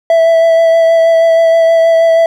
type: tone with vibrato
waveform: triangle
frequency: 659.3 Hz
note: E5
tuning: in tune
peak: -3 dBFS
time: 0.1-2.26 s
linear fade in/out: 2 ms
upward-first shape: sine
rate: 6.3 Hz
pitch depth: 14 cents each way
effects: none